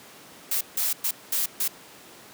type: noise bursts at uneven times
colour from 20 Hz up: blue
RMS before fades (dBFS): -25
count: 5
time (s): 0.51-0.61 / 0.77-0.93 / 1.04-1.11 / 1.32-1.46 / 1.6-1.68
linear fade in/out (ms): 5
effects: pink hiss -47 dBFS RMS until 2.33 s + high-pass 200 Hz 12 dB/octave